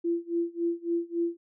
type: tone with tremolo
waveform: sine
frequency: 340 Hz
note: F4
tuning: 46 cents flat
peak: -23 dBFS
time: 0.04-1.37 s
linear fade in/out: 10 ms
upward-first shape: sine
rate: 3.6 Hz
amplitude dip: 95%
effects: none